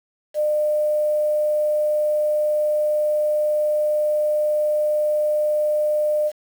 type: tone with quantisation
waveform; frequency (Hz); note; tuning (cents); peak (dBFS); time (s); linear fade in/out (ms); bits
sine; 603; D5; +46; -17; 0.34-6.32; 50; 7
effects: none